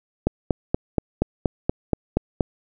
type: click train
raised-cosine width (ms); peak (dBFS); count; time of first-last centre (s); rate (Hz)
2; -5; 10; 0.27-2.408; 4.21
effects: none